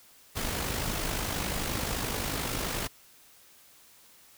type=noise with amplitude modulation; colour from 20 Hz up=pink; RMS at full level=-30 dBFS; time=0.35-2.88 s; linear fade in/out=20 ms; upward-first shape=sine; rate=51.4 Hz; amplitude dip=45%; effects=white hiss -57 dBFS RMS until 4.37 s